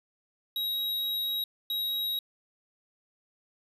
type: tone bursts at uneven times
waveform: square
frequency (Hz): 3824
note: A#7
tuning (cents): +43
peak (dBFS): -29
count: 2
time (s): 0.56-1.44 / 1.7-2.19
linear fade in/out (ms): 2
effects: resampled to 32000 Hz + 11-bit